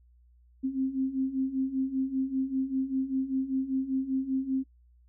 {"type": "beating tone pair", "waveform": "sine", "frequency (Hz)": [261.6, 266.7], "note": ["C4", "C4"], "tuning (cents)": [0, 33], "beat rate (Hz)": 5.1, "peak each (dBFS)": [-32, -28], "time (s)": [0.63, 4.64], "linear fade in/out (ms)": 20, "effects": ["noise-tail reverb RT60 0.1 s tail -20 dB re dry", "added 60 Hz sine -57 dBFS peak until 5.08 s"]}